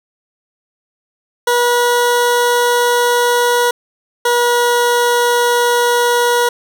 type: tone pair in turn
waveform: 20% pulse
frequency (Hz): 483.4 / 481.5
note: B4 / B4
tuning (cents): -37 / -44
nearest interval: unison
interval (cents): 7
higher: first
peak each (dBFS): -6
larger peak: neither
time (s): 1.47-3.71 / 4.25-6.49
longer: neither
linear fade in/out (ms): 5
effects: none

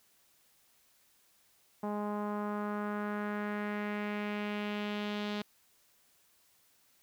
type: tone with low-pass filter sweep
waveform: sawtooth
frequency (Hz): 207.7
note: G#3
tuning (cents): 0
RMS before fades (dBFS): -36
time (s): 1.83-5.42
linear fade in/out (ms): 5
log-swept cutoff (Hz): 920 to 3800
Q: 2.2
effects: white hiss -68 dBFS RMS until 7.02 s

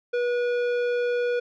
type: tone with tanh clipping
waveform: sine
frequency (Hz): 485.3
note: B4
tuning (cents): -30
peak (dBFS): -24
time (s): 0.13-1.4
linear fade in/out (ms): 10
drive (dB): 13
effects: none

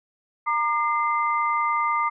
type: tone cluster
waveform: sine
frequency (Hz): 930 / 1200 / 2074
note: A#5 / D6 / C7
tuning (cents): -4 / +37 / -16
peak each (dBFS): -26 / -22 / -29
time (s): 0.46-2.1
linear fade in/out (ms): 20
effects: none

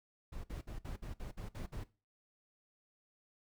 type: noise bursts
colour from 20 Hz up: brown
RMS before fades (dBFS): -43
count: 9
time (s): 0.32-1.84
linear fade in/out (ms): 10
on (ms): 120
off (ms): 55
effects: noise-tail reverb RT60 0.3 s tail -17 dB re dry

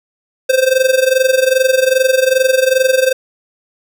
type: tone with amplitude modulation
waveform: square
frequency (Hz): 521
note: C5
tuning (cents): -7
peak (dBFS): -7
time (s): 0.49-3.13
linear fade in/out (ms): 10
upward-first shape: sine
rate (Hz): 22.5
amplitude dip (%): 80
effects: none

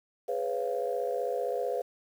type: chord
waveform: sine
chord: C# dominant seventh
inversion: second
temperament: just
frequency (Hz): 415.8 / 498.9 / 554.4 / 693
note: G#4 / B4 / C#5 / E#5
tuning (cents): +2 / +17 / 0 / -14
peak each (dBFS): -35 / -31 / -35 / -35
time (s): 0.28-1.82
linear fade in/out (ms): 10
effects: tanh soft clip ceiling -18 dBFS + 9-bit

